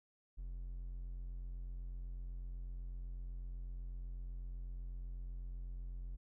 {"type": "tone", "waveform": "triangle", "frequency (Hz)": 44.01, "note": "F1", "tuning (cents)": 14, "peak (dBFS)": -40, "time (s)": [0.37, 6.17], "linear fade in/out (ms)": 20, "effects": []}